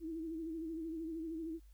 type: tone with vibrato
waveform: sine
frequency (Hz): 324.3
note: E4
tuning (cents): -28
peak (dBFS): -39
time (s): 0-1.6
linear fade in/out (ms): 50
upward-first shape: sine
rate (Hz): 13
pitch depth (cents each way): 61
effects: added 50 Hz sine -56 dBFS peak until 1.73 s + white hiss -75 dBFS RMS until 1.73 s